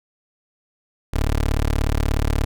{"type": "tone", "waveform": "20% pulse", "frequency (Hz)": 36.71, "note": "D1", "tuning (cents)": 0, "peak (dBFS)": -13, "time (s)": [1.13, 2.45], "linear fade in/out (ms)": 10, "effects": []}